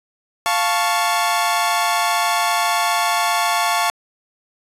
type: chord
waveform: sawtooth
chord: F augmented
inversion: none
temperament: equal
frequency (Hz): 698.5 / 880 / 1108.7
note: F5 / A5 / C#6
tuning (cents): 0 / 0 / 0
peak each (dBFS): -17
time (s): 0.46-3.9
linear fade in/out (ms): 0
effects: resampled to 32000 Hz